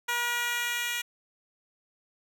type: tone with high-pass filter sweep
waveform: 10% pulse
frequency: 478.9 Hz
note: A#4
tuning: 47 cents sharp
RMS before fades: -30 dBFS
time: 0.08-1.02 s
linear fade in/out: 10 ms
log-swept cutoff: 970 to 2300 Hz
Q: 1
effects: none